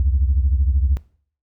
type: beating tone pair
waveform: sine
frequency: 65.41 / 78.41 Hz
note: C2 / D#2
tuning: 0 / +14 cents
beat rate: 13 Hz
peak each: -15 / -19 dBFS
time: 0-0.97 s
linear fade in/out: 0 ms
effects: noise-tail reverb RT60 0.5 s tail -19 dB re dry + tanh soft clip ceiling -9 dBFS